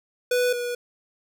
square tone pair in turn, 493.9 / 485.4 Hz, B4 / B4, 0 / -30 cents, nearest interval unison, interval 30 cents, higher first, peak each -20 / -27 dBFS, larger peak first, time 0.31-0.53 / 0.53-0.75 s, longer neither, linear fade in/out 5 ms, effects none

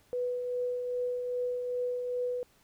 sine tone with tremolo, 493.9 Hz, B4, in tune, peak -28 dBFS, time 0.13-2.43 s, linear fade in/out 0 ms, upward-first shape triangle, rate 2.5 Hz, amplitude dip 40%, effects pink hiss -65 dBFS RMS until 2.63 s

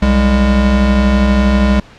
square tone pair together, 63.6 / 203.2 Hz, C2 / G#3, -48 / -38 cents, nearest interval octave + minor sixth, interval 2010 cents, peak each -12 dBFS, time 0.02-1.8 s, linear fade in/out 5 ms, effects pink hiss -40 dBFS RMS until 1.98 s + low-pass 4000 Hz 12 dB/octave

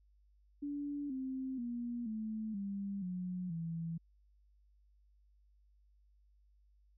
sine tone with pitch steps, 287.8 / 262.4 / 239.2 / 218.1 / 198.86 / 181.3 / 165.3 Hz, D4 / C4 / A#3 / A3 / G3 / F#3 / E3, -35 / +5 / +45 / -15 / +25 / -35 / +5 cents, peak -37 dBFS, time 0.62-3.98 s, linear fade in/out 10 ms, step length 480 ms, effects added 50 Hz sine -65 dBFS peak until 6.97 s

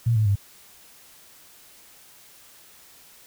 sine tone with pitch steps, 116.54 / 108.11 / 100.29 Hz, A#2 / A2 / G2, 0 / -30 / +40 cents, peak -17 dBFS, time 0.06-0.357 s, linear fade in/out 10 ms, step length 99 ms, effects white hiss -51 dBFS RMS until 3.26 s

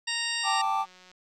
harmonic tone, 930 Hz, A#5, 4 cents flat, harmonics 1 / 2 / 3 / 4 / 5 / 6 / 8 / 9, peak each -42 / -33 / -33 / -35 / -35 / -38 / -41 / -41 dBFS, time 0.07-0.62 s, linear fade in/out 10 ms
triangle chord, G suspended second, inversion none, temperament just, 784 / 882 / 1176 Hz, G5 / A5 / D6, 0 / +4 / +2 cents, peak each -27 dBFS, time 0.43-0.86 s, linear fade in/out 50 ms
click train, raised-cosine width 0.2 ms, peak -36 dBFS, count 88, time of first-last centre 0.64-1.115 s, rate 183 Hz
effects none

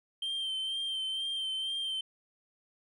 sine tone with vibrato, 3136 Hz, G7, in tune, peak -29 dBFS, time 0.22-2.01 s, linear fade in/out 5 ms, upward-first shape sine, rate 2.1 Hz, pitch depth 29 cents each way, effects tanh soft clip ceiling -31 dBFS

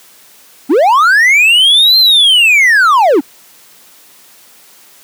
triangle linear two-way sweep, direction up then down, 237.2 to 4186 to 237.2 Hz, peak -3 dBFS, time 0.69-3.21 s, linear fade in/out 20 ms, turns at 1.98 s, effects white hiss -42 dBFS RMS until 5.03 s + high-pass 150 Hz 12 dB/octave

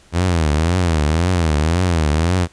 sawtooth tone with vibrato, 82.41 Hz, E2, in tune, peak -10 dBFS, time 0.12-2.48 s, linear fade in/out 50 ms, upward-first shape triangle, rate 1.9 Hz, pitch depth 220 cents each way, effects pink hiss -50 dBFS RMS until 2.52 s + resampled to 22050 Hz

